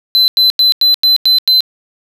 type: tone bursts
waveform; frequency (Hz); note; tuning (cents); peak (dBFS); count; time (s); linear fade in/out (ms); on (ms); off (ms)
triangle; 4050; B7; +43; -5; 7; 0.15-1.606; 0; 130; 91
effects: none